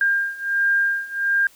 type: beating tone pair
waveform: sine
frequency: 1602 / 1603.4 Hz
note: G6 / G6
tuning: +37 / +39 cents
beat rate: 1.4 Hz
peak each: -22 / -20 dBFS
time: 0.01-1.47 s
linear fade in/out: 2 ms
effects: white hiss -52 dBFS RMS until 1.55 s